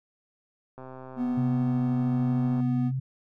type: click train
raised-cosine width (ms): 1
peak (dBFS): -29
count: 238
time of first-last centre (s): 0.78-2.603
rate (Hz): 130
type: tone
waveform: triangle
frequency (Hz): 246.9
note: B3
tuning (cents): 0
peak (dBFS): -23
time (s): 1.16-2.92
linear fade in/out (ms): 50
type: tone with pitch glide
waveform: sine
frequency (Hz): 130.81 to 131.72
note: C3 to C3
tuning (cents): 0 to +12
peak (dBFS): -26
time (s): 1.37-3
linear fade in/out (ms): 10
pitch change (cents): +12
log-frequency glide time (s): 1.81-2.5
effects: none